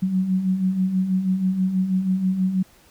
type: beating tone pair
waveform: sine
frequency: 182.3 / 188.5 Hz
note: F#3 / F#3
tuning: -25 / +32 cents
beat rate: 6.2 Hz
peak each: -27 / -19 dBFS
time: 0.02-2.63 s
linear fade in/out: 10 ms
effects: pink hiss -54 dBFS RMS until 2.9 s